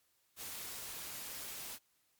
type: noise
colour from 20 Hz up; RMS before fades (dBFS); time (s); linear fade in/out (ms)
white; -45; 0.36-1.79; 50
effects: white hiss -75 dBFS RMS until 2.19 s + MP3 96 kbps